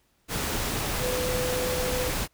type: tone in noise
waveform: sine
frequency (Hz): 502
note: B4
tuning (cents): +28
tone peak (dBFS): -28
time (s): 0.99-2.12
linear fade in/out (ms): 50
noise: pink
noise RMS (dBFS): -29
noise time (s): 0.28-2.28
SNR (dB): -2
effects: pink hiss -68 dBFS RMS until 2.33 s